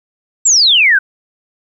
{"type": "exponential sweep", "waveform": "sine", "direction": "down", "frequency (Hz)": [7790, 1480], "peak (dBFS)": -6, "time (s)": [0.45, 0.99], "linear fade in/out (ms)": 10, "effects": ["8-bit"]}